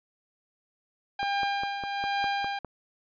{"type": "tone with tremolo", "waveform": "sawtooth", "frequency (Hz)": 801, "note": "G5", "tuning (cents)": 37, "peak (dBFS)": -21, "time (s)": [1.19, 2.59], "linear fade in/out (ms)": 5, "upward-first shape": "triangle", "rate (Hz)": 1.2, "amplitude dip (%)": 60}
{"type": "click train", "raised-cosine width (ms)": 1, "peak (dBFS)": -23, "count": 8, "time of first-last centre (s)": [1.23, 2.647], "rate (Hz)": 4.94}
{"effects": ["resampled to 11025 Hz"]}